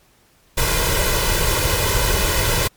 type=noise with comb filter; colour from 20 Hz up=pink; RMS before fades=-18 dBFS; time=0.57-2.68 s; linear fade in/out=10 ms; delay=2 ms; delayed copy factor=+0.75; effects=pink hiss -56 dBFS RMS until 2.76 s + MP3 96 kbps